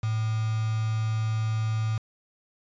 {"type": "tone with quantisation", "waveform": "sine", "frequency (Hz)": 110, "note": "A2", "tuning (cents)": 0, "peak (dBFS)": -24, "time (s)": [0.03, 1.98], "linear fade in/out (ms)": 5, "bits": 6, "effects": ["resampled to 16000 Hz"]}